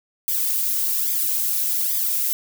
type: noise with flanger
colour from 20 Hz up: violet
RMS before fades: -22 dBFS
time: 0.28-2.33 s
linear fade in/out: 0 ms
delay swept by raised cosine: 0.71 to 3.11 ms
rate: 1.2 Hz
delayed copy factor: -0.9
effects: none